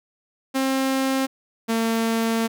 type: tone pair in turn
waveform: sawtooth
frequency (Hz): 266.3 / 226.8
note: C4 / A#3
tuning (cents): +31 / -47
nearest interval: minor third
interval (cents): 278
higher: first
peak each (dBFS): -16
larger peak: neither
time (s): 0.54-1.27 / 1.68-2.48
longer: second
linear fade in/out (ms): 20
effects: none